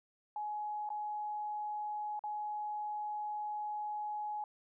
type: tone with dropouts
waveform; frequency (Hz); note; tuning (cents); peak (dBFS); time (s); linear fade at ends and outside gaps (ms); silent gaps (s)
sine; 841; G#5; +22; -36; 0.36-4.44; 2; 0.891-0.902 / 2.193-2.238
effects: none